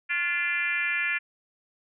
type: tone with frequency modulation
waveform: sine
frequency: 2059 Hz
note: C7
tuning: 28 cents flat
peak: -24 dBFS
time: 0.09-1.19 s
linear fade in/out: 20 ms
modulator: 325 Hz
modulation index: 1.7
effects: none